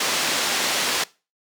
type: band-pass noise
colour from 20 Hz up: white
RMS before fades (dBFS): -23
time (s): 0-1.04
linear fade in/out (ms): 5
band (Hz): 210 to 5500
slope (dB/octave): 12
effects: noise-tail reverb RT60 0.3 s tail -21 dB re dry